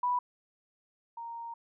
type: tone pair in turn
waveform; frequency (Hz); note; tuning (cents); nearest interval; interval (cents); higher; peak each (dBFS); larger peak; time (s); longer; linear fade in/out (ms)
sine; 985 / 929.7; B5 / A#5; -5 / -5; minor second; 100; first; -26 / -38; first; 0.03-0.19 / 1.17-1.54; second; 5
effects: none